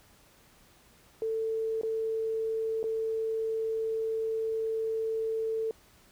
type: tone with dropouts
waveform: sine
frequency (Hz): 445.2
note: A4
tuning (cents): +20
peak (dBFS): -28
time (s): 1.22-5.71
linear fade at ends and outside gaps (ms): 1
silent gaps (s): 1.813-1.833 / 2.83-2.84
effects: pink hiss -60 dBFS RMS until 6.11 s